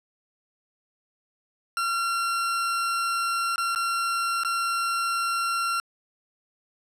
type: tone with dropouts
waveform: 40% pulse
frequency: 1369 Hz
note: F6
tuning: 35 cents flat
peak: -23 dBFS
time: 1.77-5.8 s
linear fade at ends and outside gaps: 1 ms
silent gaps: 3.559-3.58 / 3.749-3.759 / 4.435-4.448 s
effects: low-pass 12000 Hz 12 dB/octave